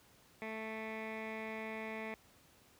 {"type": "tone with low-pass filter", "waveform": "15% pulse", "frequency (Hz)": 220, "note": "A3", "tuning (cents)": 0, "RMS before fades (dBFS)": -43, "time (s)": [0.42, 2.14], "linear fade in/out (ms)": 0, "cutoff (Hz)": 2200, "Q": 3.2, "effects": ["pink hiss -65 dBFS RMS until 2.79 s", "high-pass 60 Hz 12 dB/octave"]}